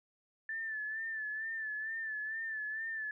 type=tone with vibrato; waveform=sine; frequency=1759 Hz; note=A6; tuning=1 cent flat; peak=-36 dBFS; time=0.49-3.11 s; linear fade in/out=2 ms; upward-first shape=sine; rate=2.2 Hz; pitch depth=50 cents each way; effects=none